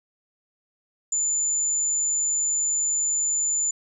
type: tone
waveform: sine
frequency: 7050 Hz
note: A8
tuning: 2 cents sharp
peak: -21 dBFS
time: 1.12-3.71 s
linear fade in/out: 5 ms
effects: none